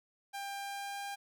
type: tone with pitch glide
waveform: sawtooth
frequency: 796 to 801.5 Hz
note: G5 to G5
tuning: +26 to +38 cents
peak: -35 dBFS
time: 0.33-1.16 s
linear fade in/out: 20 ms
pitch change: +12 cents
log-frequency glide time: 0.56-1.02 s
effects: none